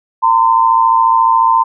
sine tone pair together, 913.8 / 1028 Hz, A#5 / C6, -35 / -31 cents, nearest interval major second, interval 204 cents, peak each -10 dBFS, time 0.22-1.64 s, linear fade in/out 20 ms, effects none

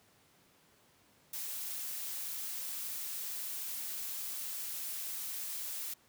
blue noise, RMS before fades -40 dBFS, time 1.33-5.94 s, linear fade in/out 5 ms, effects pink hiss -66 dBFS RMS until 6.08 s + high-pass 100 Hz 12 dB/octave

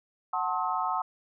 sine chord, F# diminished seventh, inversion none, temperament just, 740 / 888 / 1065.6 / 1278.7 Hz, F#5 / A5 / C6 / Eb6, 0 / +16 / +31 / +47 cents, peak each -32 dBFS, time 0.33-1.02 s, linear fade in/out 5 ms, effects none

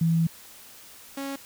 sine / sawtooth tone pair in turn, 164.81 / 275.3 Hz, E3 / C#4, 0 / -12 cents, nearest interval major sixth, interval 888 cents, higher second, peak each -19 / -27 dBFS, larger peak first, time 0.01-0.27 / 1.17-1.36 s, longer first, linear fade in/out 5 ms, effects white hiss -48 dBFS RMS until 1.45 s

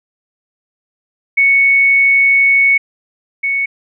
sine tone pair in turn, 2217 / 2217 Hz, C#7 / C#7, 0 / 0 cents, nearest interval unison, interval 0 cents, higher neither, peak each -7 / -13 dBFS, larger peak first, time 1.37-2.78 / 3.43-3.66 s, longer first, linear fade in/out 10 ms, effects none

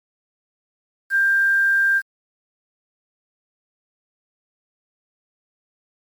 sine tone with quantisation, 1589 Hz, G6, 23 cents sharp, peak -14 dBFS, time 1.1-2.02 s, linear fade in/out 50 ms, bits 7, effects MP3 96 kbps

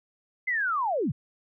sine linear sweep, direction down, 2086 to 95.6 Hz, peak -24 dBFS, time 0.47-1.12 s, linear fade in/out 10 ms, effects none

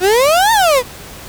35% pulse exponential two-way sweep, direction up then down, 349.2 to 932.3 to 470.2 Hz, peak -7 dBFS, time 0-0.83 s, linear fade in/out 50 ms, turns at 0.52 s, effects pink hiss -33 dBFS RMS until 1.28 s

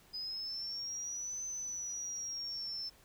sine exponential two-way sweep, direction up then down, 4978 to 6130 to 5290 Hz, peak -37 dBFS, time 0.13-2.9 s, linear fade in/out 20 ms, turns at 1.45 s, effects tanh soft clip ceiling -33 dBFS + pink hiss -63 dBFS RMS until 3.04 s

